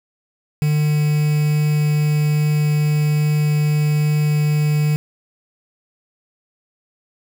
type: tone with quantisation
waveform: triangle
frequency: 150.2 Hz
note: D3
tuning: 39 cents sharp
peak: -12 dBFS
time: 0.62-4.96 s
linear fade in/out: 0 ms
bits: 5
effects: none